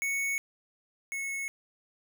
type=tone pair in turn; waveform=square; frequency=2217 / 2193 Hz; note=C#7 / C#7; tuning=0 / -19 cents; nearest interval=unison; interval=19 cents; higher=first; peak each=-29 / -33 dBFS; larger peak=first; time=0.02-0.38 / 1.12-1.48 s; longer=neither; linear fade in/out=0 ms; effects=none